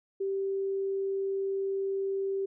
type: tone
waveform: sine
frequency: 390 Hz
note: G4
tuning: 9 cents flat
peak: -28 dBFS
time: 0.2-2.46 s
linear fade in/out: 10 ms
effects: none